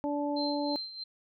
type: harmonic tone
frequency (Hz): 290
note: D4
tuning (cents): -22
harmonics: 1 / 2 / 3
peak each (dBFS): -31 / -34 / -36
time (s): 0.04-0.76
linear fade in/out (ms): 0
type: tone with tremolo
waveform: sine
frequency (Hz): 4128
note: C8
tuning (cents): -24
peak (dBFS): -33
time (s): 0.36-1.04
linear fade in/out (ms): 10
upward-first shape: sine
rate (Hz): 3.1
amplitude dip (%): 70
effects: none